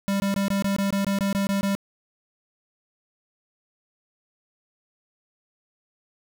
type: tone bursts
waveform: square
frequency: 197.8 Hz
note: G3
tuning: 16 cents sharp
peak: -22 dBFS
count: 12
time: 0.08-1.751 s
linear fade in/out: 0 ms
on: 120 ms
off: 21 ms
effects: none